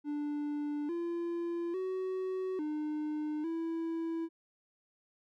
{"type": "tone with pitch steps", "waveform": "triangle", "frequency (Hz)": [293.9, 341.6, 374.6, 303, 329.4], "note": ["D4", "F4", "F#4", "D#4", "E4"], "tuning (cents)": [1, -38, 21, -46, -1], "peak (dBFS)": -31, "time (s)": [0.04, 4.29], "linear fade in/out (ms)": 50, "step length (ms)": 850, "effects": []}